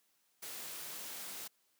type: noise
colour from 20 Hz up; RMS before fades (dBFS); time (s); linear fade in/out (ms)
white; -45; 0.42-1.48; 10
effects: white hiss -75 dBFS RMS until 1.79 s + high-pass 150 Hz 12 dB/octave